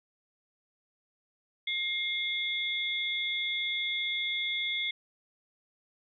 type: tone cluster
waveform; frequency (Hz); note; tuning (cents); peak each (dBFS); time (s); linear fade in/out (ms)
sine; 2129 / 3395 / 3630; C7 / G#7 / A#7; +30 / +37 / -47; -32 / -33 / -38; 1.67-4.91; 5
effects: none